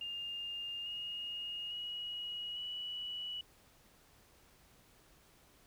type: tone with pitch steps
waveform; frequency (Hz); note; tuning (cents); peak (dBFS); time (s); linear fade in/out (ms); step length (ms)
sine; 2814 / 2857 / 2900 / 2944; F7 / F7 / F#7 / F#7; +12 / +39 / -35 / -9; -39; 0.01-3.41; 2; 850
effects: pink hiss -65 dBFS RMS until 5.66 s